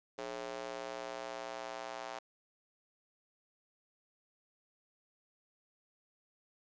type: tone with high-pass filter sweep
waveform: square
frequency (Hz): 60.1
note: B1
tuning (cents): -46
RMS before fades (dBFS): -43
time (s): 0.18-2.19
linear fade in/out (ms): 5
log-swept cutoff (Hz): 480 to 730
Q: 2
effects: resampled to 16000 Hz + 11-bit